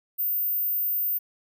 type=tone; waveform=sine; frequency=14650 Hz; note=A#9; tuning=31 cents flat; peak=-23 dBFS; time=0.18-1.19 s; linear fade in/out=20 ms; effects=none